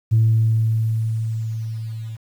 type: tone with level ramp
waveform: sine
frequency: 111.7 Hz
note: A2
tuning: 27 cents sharp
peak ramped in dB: -10 to -28 dBFS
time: 0.11-2.17 s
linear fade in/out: 20 ms
effects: tanh soft clip ceiling -8 dBFS + 8-bit